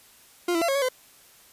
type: tone with pitch steps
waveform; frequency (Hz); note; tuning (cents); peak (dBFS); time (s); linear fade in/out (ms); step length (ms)
40% pulse; 351.1 / 333.1 / 679 / 546 / 559 / 511; F4 / E4 / F5 / C#5 / C#5 / C5; +9 / +18 / -49 / -26 / +14 / -41; -21; 0.48-0.888; 5; 68
effects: white hiss -54 dBFS RMS until 1.52 s + resampled to 32000 Hz